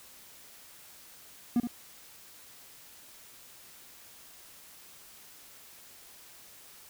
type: tone with echo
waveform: triangle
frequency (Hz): 239.8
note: A#3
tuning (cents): +49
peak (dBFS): -20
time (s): 1.56-1.6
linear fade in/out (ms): 2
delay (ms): 72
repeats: 1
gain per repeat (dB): -8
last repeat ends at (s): 1.672
effects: white hiss -53 dBFS RMS until 6.89 s